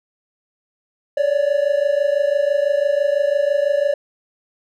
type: tone pair together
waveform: triangle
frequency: 561 / 587 Hz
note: C#5 / D5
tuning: +21 / -1 cents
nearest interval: minor second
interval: 78 cents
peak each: -16 dBFS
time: 1.17-3.94 s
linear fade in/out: 5 ms
effects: none